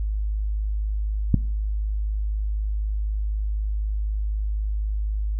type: click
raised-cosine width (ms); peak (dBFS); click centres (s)
5; -3; 1.343
effects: noise-tail reverb RT60 0.5 s tail -20 dB re dry + added 52 Hz sine -22 dBFS peak until 5.39 s